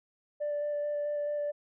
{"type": "tone with vibrato", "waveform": "sine", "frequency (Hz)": 587.3, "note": "D5", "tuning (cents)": 0, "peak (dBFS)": -28, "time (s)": [0.4, 1.52], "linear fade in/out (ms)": 20, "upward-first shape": "square", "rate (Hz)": 4.6, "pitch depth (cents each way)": 8, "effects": ["tanh soft clip ceiling -27 dBFS"]}